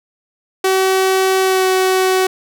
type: tone with pitch glide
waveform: sawtooth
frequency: 379.6 to 375.2 Hz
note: F#4 to F#4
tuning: +44 to +24 cents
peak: -8 dBFS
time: 0.64-2.27 s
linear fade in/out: 5 ms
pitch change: -20 cents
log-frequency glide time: 1.41-1.65 s
effects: none